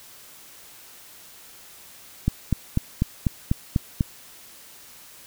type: click train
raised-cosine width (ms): 5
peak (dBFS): -7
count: 8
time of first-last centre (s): 2.28-4.008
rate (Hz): 4.05
effects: white hiss -47 dBFS RMS until 5.26 s